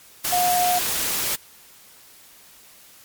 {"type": "tone in noise", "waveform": "sine", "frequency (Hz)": 718, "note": "F5", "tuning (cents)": 48, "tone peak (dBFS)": -18, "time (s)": [0.32, 0.79], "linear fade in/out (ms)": 10, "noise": "white", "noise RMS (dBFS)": -24, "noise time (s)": [0.24, 1.36], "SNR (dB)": 3, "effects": ["white hiss -49 dBFS RMS until 3.04 s", "MP3 96 kbps"]}